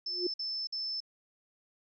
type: tone bursts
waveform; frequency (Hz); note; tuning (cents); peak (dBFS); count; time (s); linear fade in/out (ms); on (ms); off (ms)
sine; 5274; E8; 0; -33; 3; 0.06-1.004; 5; 280; 52
type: tone with exponential growth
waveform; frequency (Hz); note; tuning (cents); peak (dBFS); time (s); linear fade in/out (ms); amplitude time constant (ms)
sine; 357.1; F4; +39; -26; 0.06-0.27; 5; 44
effects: none